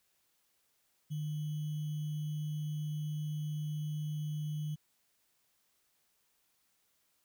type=tone with sample-and-hold; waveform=sine; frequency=151.3 Hz; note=D#3; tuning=48 cents flat; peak=-34 dBFS; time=1.1-4.76 s; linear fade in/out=20 ms; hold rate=3150 Hz; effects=white hiss -75 dBFS RMS until 7.24 s